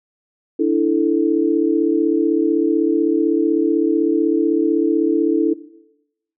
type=chord; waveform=sine; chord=D suspended second; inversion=none; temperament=equal; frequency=293.7 / 329.6 / 440 Hz; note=D4 / E4 / A4; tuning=0 / 0 / 0 cents; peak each=-18 / -17 / -20 dBFS; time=0.59-5.54 s; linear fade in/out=10 ms; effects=noise-tail reverb RT60 0.9 s tail -18 dB re dry